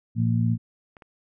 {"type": "harmonic tone", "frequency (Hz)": 57.2, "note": "A#1", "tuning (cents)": -32, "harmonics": [2, 3, 4], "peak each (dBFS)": [-21, -27, -26], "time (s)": [0.15, 0.58], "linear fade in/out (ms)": 50}
{"type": "clicks", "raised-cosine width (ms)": 0.5, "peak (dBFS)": -31, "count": 2, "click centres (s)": [0.968, 1.022]}
{"effects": []}